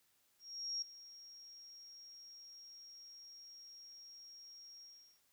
sine tone with ADSR envelope, 5588 Hz, F8, in tune, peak -36 dBFS, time 0.39-5.21 s, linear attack 430 ms, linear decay 5 ms, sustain -17 dB, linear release 390 ms, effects white hiss -75 dBFS RMS until 5.32 s

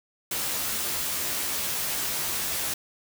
white noise with comb filter, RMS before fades -29 dBFS, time 0.31-2.74 s, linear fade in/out 5 ms, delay 14 ms, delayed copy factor +0.7, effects none

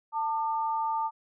sine tone pair together, 893.7 / 1202 Hz, A5 / D6, +27 / +40 cents, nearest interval perfect fourth, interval 513 cents, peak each -27 / -34 dBFS, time 0.12-1.11 s, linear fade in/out 50 ms, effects none

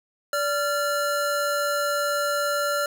square tone pair together, 579.4 / 1378 Hz, D5 / F6, -24 / -24 cents, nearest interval octave + minor third, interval 1500 cents, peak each -26 dBFS, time 0.33-2.86 s, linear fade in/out 2 ms, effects none

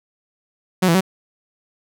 sawtooth tone with pitch steps, 185 / 166.7 / 188.9 Hz, F#3 / E3 / F#3, 0 / +20 / +36 cents, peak -9 dBFS, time 0.82-1.009 s, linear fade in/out 10 ms, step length 63 ms, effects none

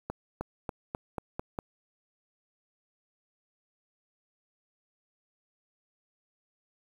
accelerating click train, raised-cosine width 1 ms, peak -19 dBFS, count 7, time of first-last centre 0.1-1.588 s, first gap 310 ms, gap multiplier 0.91, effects 8-bit

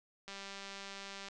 click train, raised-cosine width 0.2 ms, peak -29 dBFS, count 199, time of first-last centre 0.28-1.285 s, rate 197 Hz, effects resampled to 24000 Hz

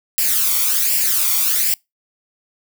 blue noise with flanger, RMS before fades -17 dBFS, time 0.18-1.74 s, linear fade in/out 0 ms, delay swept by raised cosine 0.39 to 0.9 ms, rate 1.3 Hz, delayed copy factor +0.65, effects noise-tail reverb RT60 0.2 s tail -26 dB re dry

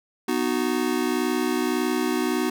square chord, B major, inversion none, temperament just, 246.9 / 308.7 / 370.4 Hz, B3 / D#4 / F#4, 0 / -14 / +2 cents, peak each -27 dBFS, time 0.28-2.5 s, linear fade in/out 5 ms, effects none

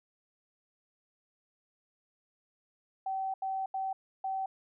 sine tone bursts at uneven times, 768 Hz, G5, 36 cents flat, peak -31 dBFS, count 4, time 3.06-3.34 / 3.42-3.66 / 3.74-3.93 / 4.24-4.46 s, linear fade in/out 5 ms, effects none

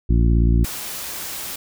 harmonic tone, 57.5 Hz, A#1, 23 cents flat, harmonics 1 / 2 / 3 / 4 / 5 / 6, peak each -14 / -20 / -24 / -26 / -28 / -30 dBFS, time 0.09-0.65 s, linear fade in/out 10 ms
white noise, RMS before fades -30 dBFS, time 0.64-1.56 s, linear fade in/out 5 ms
effects none

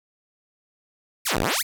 5% pulse exponential two-way sweep, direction down then up, 2794 to 41.23 to 2575 Hz, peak -10 dBFS, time 1.25-1.63 s, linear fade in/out 20 ms, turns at 1.39 s, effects 7-bit

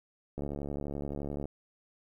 click train, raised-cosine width 2 ms, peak -24 dBFS, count 78, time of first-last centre 0.38-1.455 s, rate 71.6 Hz, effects 11-bit

